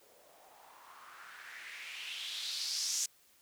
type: noise with low-pass filter sweep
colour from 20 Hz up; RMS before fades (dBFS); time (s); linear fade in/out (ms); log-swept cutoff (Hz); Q
violet; -42; 0.01-3.06; 5; 490 to 6500; 3.5
effects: white hiss -66 dBFS RMS until 3.41 s